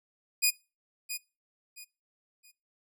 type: tone with echo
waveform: 10% pulse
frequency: 2466 Hz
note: D#7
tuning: 16 cents flat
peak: -13 dBFS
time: 0.42-0.51 s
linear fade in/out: 20 ms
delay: 670 ms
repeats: 3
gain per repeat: -11 dB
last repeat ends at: 2.52 s
effects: noise-tail reverb RT60 0.3 s tail -24 dB re dry